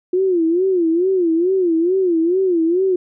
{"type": "tone with vibrato", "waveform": "sine", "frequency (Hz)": 352.5, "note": "F4", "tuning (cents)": 16, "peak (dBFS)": -13, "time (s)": [0.13, 2.96], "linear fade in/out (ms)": 5, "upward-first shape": "sine", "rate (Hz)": 2.3, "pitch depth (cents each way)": 150, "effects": []}